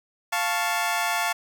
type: chord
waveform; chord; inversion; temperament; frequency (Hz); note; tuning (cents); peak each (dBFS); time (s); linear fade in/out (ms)
20% pulse; F augmented; none; equal; 698.5 / 880 / 1108.7; F5 / A5 / C#6; 0 / 0 / 0; -22 / -22 / -25; 0.32-1.33; 10
effects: none